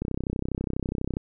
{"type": "click train", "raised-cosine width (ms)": 3, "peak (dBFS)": -15, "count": 38, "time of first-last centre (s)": [0.02, 1.169], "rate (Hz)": 32.2, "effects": []}